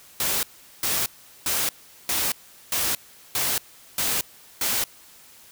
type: noise bursts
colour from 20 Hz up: white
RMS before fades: -24 dBFS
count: 8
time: 0.2-4.84 s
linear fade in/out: 2 ms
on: 230 ms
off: 400 ms
effects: white hiss -50 dBFS RMS until 5.51 s